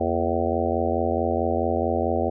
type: harmonic tone with a mistuned harmonic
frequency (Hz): 84.6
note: E2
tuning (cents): +45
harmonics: 1 / 3 / 4 / 5 / 6 / 7 / 8 / 9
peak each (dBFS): -29 / -29 / -29 / -29 / -29 / -29 / -29 / -29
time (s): 0-2.3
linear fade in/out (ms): 10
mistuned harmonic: 3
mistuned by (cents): -120
effects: none